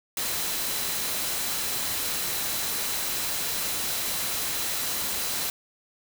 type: tone in noise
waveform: sine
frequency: 4028 Hz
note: B7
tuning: 33 cents sharp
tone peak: -39 dBFS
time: 0.17-5.5 s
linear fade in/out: 2 ms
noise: white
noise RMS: -29 dBFS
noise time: 0.17-5.5 s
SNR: -13 dB
effects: none